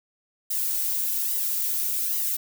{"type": "noise with flanger", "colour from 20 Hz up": "violet", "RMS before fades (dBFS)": -26, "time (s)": [0.5, 2.37], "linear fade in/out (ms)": 10, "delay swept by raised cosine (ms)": [1, 2.9], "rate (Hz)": 1.2, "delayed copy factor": 0.6, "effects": []}